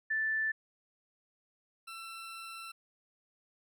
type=tone pair in turn; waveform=sine / 20% pulse; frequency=1760 / 1342.5 Hz; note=A6 / E6; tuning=0 / +31 cents; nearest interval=perfect fourth; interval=469 cents; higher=first; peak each=-29 / -38 dBFS; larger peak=first; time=0.1-0.52 / 1.87-2.72 s; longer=second; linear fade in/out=10 ms; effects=none

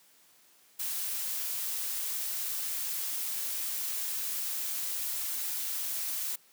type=noise; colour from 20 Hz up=blue; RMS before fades=-34 dBFS; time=0.79-6.36 s; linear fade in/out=10 ms; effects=white hiss -62 dBFS RMS until 6.52 s + high-pass 150 Hz 12 dB/octave

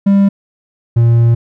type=tone pair in turn; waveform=triangle; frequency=198.3 / 117 Hz; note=G3 / A#2; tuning=+20 / +7 cents; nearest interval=major sixth; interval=913 cents; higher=first; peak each=-4 dBFS; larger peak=neither; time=0.06-0.29 / 0.96-1.35 s; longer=second; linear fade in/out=10 ms; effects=none

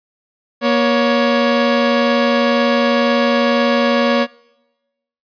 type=tone pair together; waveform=sawtooth; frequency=238 / 558 Hz; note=A#3 / C#5; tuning=+36 / +11 cents; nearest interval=octave + minor third; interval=1475 cents; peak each=-11 dBFS; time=0.61-4.27 s; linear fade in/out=50 ms; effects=noise-tail reverb RT60 1.0 s tail -24 dB re dry + resampled to 11025 Hz

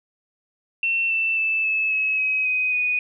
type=tone with pitch steps; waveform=sine; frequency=2700 / 2667 / 2635 / 2604 / 2572 / 2541 / 2510 / 2480 Hz; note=E7 / E7 / E7 / E7 / E7 / D#7 / D#7 / D#7; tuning=+41 / +20 / -1 / -22 / -43 / +36 / +15 / -6 cents; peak=-19 dBFS; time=0.83-2.99 s; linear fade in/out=2 ms; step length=270 ms; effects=none

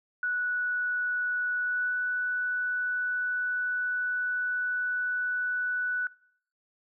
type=tone with pitch glide; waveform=sine; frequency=1474 to 1484.3 Hz; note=F#6 to F#6; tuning=-7 to +5 cents; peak=-26 dBFS; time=0.23-6.07 s; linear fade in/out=2 ms; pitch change=+12 cents; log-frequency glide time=1.61-1.95 s; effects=noise-tail reverb RT60 0.7 s tail -24 dB re dry

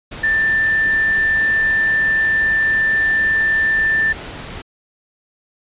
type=tone in noise; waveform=sine; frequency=1776 Hz; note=A6; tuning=16 cents sharp; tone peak=-13 dBFS; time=0.23-4.13 s; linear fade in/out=10 ms; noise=pink; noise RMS=-31 dBFS; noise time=0.11-4.62 s; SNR=+15 dB; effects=resampled to 8000 Hz

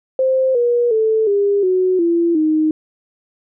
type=tone with pitch steps; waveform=sine; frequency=523.3 / 479.9 / 440 / 403.5 / 370 / 339.3 / 311.2 Hz; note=C5 / B4 / A4 / G#4 / F#4 / F4 / D#4; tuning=0 / -50 / 0 / -50 / 0 / -50 / 0 cents; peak=-12 dBFS; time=0.19-2.71 s; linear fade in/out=2 ms; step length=360 ms; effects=none

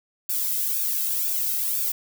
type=noise with flanger; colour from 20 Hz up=violet; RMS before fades=-25 dBFS; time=0.29-1.92 s; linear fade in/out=5 ms; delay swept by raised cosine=0.97 to 1.75 ms; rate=2 Hz; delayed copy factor=-0.95; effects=none

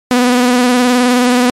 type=tone with vibrato; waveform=sawtooth; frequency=247.5 Hz; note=B3; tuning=4 cents sharp; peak=-4 dBFS; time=0.11-1.5 s; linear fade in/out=0 ms; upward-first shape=square; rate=19 Hz; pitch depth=28 cents each way; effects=low-pass 11000 Hz 12 dB/octave + MP3 64 kbps

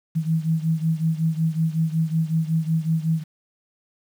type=beating tone pair; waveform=sine; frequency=159.6 / 165 Hz; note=D#3 / E3; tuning=+44 / +2 cents; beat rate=5.4 Hz; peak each=-21 / -24 dBFS; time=0.15-3.24 s; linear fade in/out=20 ms; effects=8-bit

